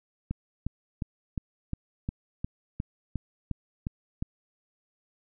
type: click train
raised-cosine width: 5 ms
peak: -18 dBFS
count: 12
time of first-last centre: 0.31-4.225 s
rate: 2.81 Hz
effects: none